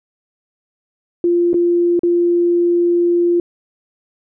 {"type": "tone with dropouts", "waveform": "sine", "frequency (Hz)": 346.9, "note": "F4", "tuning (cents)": -12, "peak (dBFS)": -11, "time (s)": [1.24, 3.4], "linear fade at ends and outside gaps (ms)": 2, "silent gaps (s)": [[1.532, 1.542], [1.993, 2.033]], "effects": []}